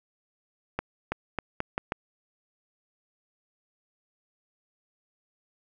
accelerating click train, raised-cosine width 0.5 ms, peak -13 dBFS, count 6, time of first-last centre 0.79-1.921 s, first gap 330 ms, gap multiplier 0.81, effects none

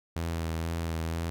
sawtooth tone with vibrato, 82.41 Hz, E2, in tune, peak -26 dBFS, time 0.16-1.3 s, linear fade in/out 0 ms, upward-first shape sine, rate 2.1 Hz, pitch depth 25 cents each way, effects none

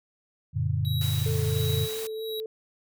sine chord, Gb augmented, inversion none, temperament just, 92.5 / 115.62 / 144.53 Hz, Gb2 / Bb2 / D3, 0 / -14 / -27 cents, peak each -28 dBFS, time 0.53-1.88 s, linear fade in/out 50 ms
square tone with tremolo, 3870 Hz, B7, 36 cents flat, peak -33 dBFS, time 0.85-2.4 s, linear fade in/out 0 ms, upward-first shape sine, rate 1.4 Hz, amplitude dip 85%
white noise, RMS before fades -38 dBFS, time 1.01-2.07 s, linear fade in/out 2 ms
sine tone with vibrato, 440 Hz, A4, in tune, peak -31 dBFS, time 1.26-2.46 s, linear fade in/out 2 ms, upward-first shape sine, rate 4.3 Hz, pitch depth 16 cents each way
effects none

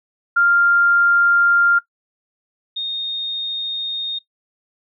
sine tone pair in turn, 1396 / 3693 Hz, F6 / A#7, -1 / -17 cents, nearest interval octave + perfect fourth, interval 1684 cents, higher second, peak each -11 / -21 dBFS, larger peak first, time 0.36-1.79 / 2.76-4.19 s, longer neither, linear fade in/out 10 ms, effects noise-tail reverb RT60 0.1 s tail -18 dB re dry

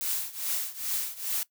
blue noise with tremolo, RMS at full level -28 dBFS, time 0.01-1.43 s, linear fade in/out 0 ms, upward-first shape triangle, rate 2.4 Hz, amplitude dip 90%, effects noise-tail reverb RT60 0.1 s tail -19 dB re dry

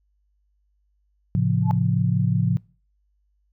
sine chord, A augmented, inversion none, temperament equal with one note detuned, 110 / 135.74 / 174.61 Hz, A2 / C#3 / E#3, 0 / -36 / 0 cents, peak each -22 dBFS, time 1.35-2.57 s, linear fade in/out 0 ms
sine tone with exponential growth, 862 Hz, A5, 36 cents flat, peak -19 dBFS, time 1.62-1.71 s, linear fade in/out 0 ms, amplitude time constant 19 ms
effects noise-tail reverb RT60 0.4 s tail -24 dB re dry + added 50 Hz sine -64 dBFS peak until 3.52 s

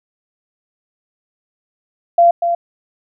sine tone with echo, 687 Hz, F5, 29 cents flat, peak -6 dBFS, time 2.18-2.31 s, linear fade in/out 5 ms, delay 240 ms, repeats 1, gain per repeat -7 dB, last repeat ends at 2.55 s, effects none

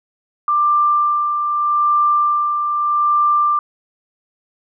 sine tone with tremolo, 1185 Hz, D6, 15 cents sharp, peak -11 dBFS, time 0.48-3.59 s, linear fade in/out 2 ms, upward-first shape sine, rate 0.81 Hz, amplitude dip 45%, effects none

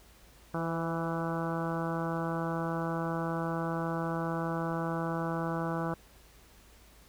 harmonic tone with a mistuned harmonic, 165.2 Hz, E3, 4 cents sharp, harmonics 1 / 2 / 3 / 4 / 5 / 6 / 7 / 8 / 9, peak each -34 / -37 / -39 / -40 / -41 / -42 / -42 / -43 / -44 dBFS, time 0.54-5.94 s, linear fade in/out 2 ms, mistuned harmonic 3, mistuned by +24 cents, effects added 54 Hz sine -59 dBFS peak until 7.08 s + pink hiss -59 dBFS RMS until 7.08 s

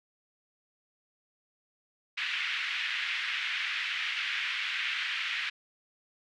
white band-pass noise, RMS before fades -33 dBFS, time 2.17-5.5 s, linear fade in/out 10 ms, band 1700 to 2900 Hz, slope 24 dB/octave, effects none

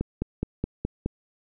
click train, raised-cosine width 3 ms, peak -13 dBFS, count 6, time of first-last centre 0.01-1.06 s, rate 4.76 Hz, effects none

